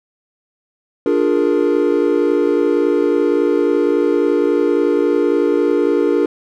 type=chord; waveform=triangle; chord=Bb dominant seventh; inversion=first; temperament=equal with one note detuned; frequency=293.7 / 351.7 / 415.3 / 466.2 Hz; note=D4 / F4 / Ab4 / Bb4; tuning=0 / +12 / 0 / 0 cents; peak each=-16 dBFS; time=1.06-6.26 s; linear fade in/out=2 ms; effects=none